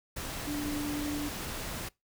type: tone in noise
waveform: sine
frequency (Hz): 293.7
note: D4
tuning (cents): 0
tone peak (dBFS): -32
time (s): 0.47-1.29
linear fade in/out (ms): 10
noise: pink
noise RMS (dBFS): -38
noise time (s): 0.16-1.89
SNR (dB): +3
effects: noise-tail reverb RT60 0.2 s tail -23 dB re dry